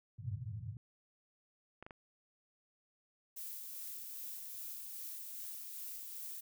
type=band-pass noise; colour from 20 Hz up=pink; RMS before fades=-43 dBFS; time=0.18-0.77 s; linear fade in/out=2 ms; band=100 to 130 Hz; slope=48 dB/octave
type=clicks; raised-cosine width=0.5 ms; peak=-34 dBFS; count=3; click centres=1.826 / 1.865 / 1.908 s
type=noise with tremolo; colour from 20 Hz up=violet; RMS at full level=-45 dBFS; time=3.36-6.41 s; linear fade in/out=10 ms; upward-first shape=sine; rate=2.5 Hz; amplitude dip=25%
effects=none